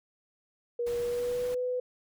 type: tone with pitch glide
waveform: sine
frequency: 477.8 to 499.8 Hz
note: A#4 to B4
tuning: +43 to +21 cents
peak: -28 dBFS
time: 0.79-1.8 s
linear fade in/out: 5 ms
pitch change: +78 cents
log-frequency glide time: 0.98-1.62 s
type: noise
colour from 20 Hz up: pink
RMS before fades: -46 dBFS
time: 0.86-1.55 s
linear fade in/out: 10 ms
effects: none